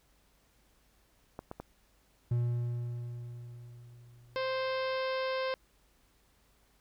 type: clicks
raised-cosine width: 1 ms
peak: -26 dBFS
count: 3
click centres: 1.391 / 1.514 / 1.6 s
type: tone with exponential decay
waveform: triangle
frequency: 120 Hz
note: B2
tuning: 49 cents flat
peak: -24 dBFS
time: 2.31-4.98 s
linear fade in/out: 5 ms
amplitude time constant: 580 ms
type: harmonic tone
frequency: 523.3 Hz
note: C5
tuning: in tune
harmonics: 1 / 2 / 3 / 4 / 5 / 6 / 7 / 8 / 9 / 10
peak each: -32 / -38 / -42 / -44 / -46 / -48 / -49 / -50 / -51 / -52 dBFS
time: 4.36-5.54 s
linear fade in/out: 0 ms
effects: added 50 Hz sine -69 dBFS peak until 6.8 s + pink hiss -69 dBFS RMS until 6.8 s